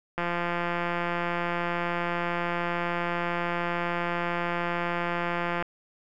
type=click train; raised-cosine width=0.5 ms; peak=-14 dBFS; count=943; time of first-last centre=0.18-5.625 s; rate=173 Hz; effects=none